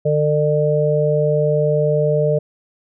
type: harmonic tone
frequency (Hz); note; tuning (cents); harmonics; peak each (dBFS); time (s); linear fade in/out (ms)
150; D3; +37; 1 / 3 / 4; -18 / -18 / -18; 0.05-2.39; 10
effects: none